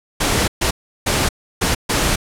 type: noise bursts at uneven times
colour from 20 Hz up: pink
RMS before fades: -17 dBFS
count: 5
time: 0.2-0.48 / 0.61-0.71 / 1.06-1.29 / 1.61-1.75 / 1.89-2.16 s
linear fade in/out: 10 ms
effects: low-pass 11000 Hz 12 dB/octave